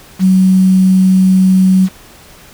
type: tone with quantisation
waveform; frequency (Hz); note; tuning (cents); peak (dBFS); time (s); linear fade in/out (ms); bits
sine; 187.6; F#3; +24; -5; 0.19-1.89; 50; 5
effects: pink hiss -39 dBFS RMS until 2.53 s